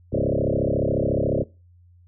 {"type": "tone with frequency modulation", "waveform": "sine", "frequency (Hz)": 329.6, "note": "E4", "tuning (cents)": 0, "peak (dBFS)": -19, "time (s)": [0.12, 1.44], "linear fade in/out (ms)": 20, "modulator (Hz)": 34.1, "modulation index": 7.7, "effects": ["noise-tail reverb RT60 0.3 s tail -22 dB re dry", "added 88 Hz sine -50 dBFS peak until 2.07 s"]}